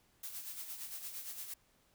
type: noise with tremolo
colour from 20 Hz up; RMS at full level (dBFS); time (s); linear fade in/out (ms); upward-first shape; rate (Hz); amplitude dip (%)
blue; -43; 0.23-1.54; 5; sine; 8.7; 55
effects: pink hiss -71 dBFS RMS until 1.94 s